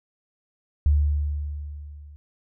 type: tone with level ramp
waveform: sine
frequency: 73.42 Hz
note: D2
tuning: in tune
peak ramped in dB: -14 to -42 dBFS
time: 0.86-2.16 s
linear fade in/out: 0 ms
effects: none